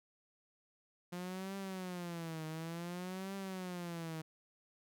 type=tone with vibrato; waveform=sawtooth; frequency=175.5 Hz; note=F3; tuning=9 cents sharp; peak=-37 dBFS; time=1.12-4.22 s; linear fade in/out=10 ms; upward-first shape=triangle; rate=0.56 Hz; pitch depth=200 cents each way; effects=none